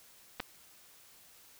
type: clicks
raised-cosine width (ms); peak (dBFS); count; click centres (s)
0.3; -24 / -18; 2; 0.398 / 0.402
effects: white hiss -59 dBFS RMS until 1.59 s